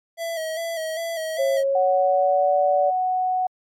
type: tone with vibrato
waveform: square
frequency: 652 Hz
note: E5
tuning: 19 cents flat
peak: -26 dBFS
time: 0.17-1.64 s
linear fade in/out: 50 ms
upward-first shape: square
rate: 2.5 Hz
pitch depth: 40 cents each way
type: tone with pitch glide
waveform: sine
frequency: 543 to 578.6 Hz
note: C#5 to D5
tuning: -36 to -26 cents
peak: -18 dBFS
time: 1.38-2.91 s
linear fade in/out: 20 ms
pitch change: +110 cents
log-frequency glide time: 1.54-2.55 s
type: tone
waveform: sine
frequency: 740 Hz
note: F#5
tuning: in tune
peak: -19 dBFS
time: 1.75-3.47 s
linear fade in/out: 5 ms
effects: MP3 64 kbps